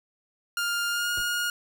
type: tone with pitch glide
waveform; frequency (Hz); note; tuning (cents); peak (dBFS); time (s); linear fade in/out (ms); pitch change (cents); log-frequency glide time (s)
sawtooth; 1405 to 1430.4; F6 to F6; +10 to +41; -22; 0.57-1.5; 2; +31; 0.89-1.11
type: noise with exponential decay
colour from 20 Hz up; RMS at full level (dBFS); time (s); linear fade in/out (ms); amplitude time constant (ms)
brown; -33; 1.17-1.29; 2; 26
effects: none